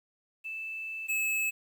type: tone pair in turn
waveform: sine / square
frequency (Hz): 2637 / 2595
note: E7 / E7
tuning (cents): 0 / -28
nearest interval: unison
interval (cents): 28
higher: first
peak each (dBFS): -35 / -28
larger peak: second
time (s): 0.44-1.08 / 1.08-1.51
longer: first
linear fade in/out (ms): 20
effects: 10-bit